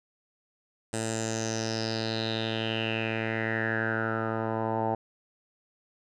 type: tone with low-pass filter sweep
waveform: 10% pulse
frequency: 111.8 Hz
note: A2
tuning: 28 cents sharp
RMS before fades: -30 dBFS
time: 0.93-4.95 s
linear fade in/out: 5 ms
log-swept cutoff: 8500 to 840 Hz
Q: 6.4
effects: none